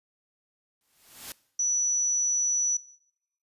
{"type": "noise with exponential growth", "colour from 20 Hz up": "white", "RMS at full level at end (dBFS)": -36, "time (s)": [0.81, 1.32], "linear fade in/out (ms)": 1, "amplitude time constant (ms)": 110}
{"type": "tone", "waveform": "sine", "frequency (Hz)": 5920, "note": "F#8", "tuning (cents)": 0, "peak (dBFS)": -23, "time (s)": [1.59, 2.77], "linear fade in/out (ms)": 5}
{"effects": ["noise-tail reverb RT60 0.8 s tail -21 dB re dry", "resampled to 32000 Hz"]}